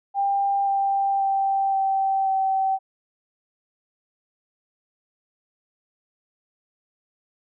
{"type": "tone with pitch steps", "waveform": "sine", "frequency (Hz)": [795, 788.6, 782.2, 775.9, 769.7], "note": ["G5", "G5", "G5", "G5", "G5"], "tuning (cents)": [24, 10, -4, -18, -32], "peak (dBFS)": -19, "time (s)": [0.14, 2.79], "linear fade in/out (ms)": 50, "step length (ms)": 530, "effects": []}